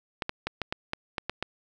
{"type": "clicks", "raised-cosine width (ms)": 0.3, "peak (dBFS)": -13, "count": 9, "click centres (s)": [0.222, 0.294, 0.47, 0.617, 0.725, 0.934, 1.182, 1.296, 1.426], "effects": []}